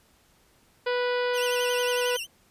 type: harmonic tone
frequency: 492.1 Hz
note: B4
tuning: 6 cents flat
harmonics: 1 / 2 / 3 / 4 / 5 / 6 / 7 / 8 / 9 / 10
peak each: -25 / -33 / -33 / -38 / -40 / -40 / -43 / -47 / -46 / -46 dBFS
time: 0.86-2.17 s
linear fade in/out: 10 ms
type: tone with vibrato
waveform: sawtooth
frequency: 2900 Hz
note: F#7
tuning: 35 cents flat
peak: -28 dBFS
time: 1.33-2.27 s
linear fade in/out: 50 ms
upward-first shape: sine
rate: 11 Hz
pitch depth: 130 cents each way
effects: pink hiss -62 dBFS RMS until 2.5 s + resampled to 32000 Hz